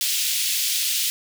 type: high-pass noise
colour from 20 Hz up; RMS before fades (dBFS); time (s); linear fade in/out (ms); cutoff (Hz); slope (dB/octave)
pink; -23; 0.01-1.1; 0; 2800; 24
effects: none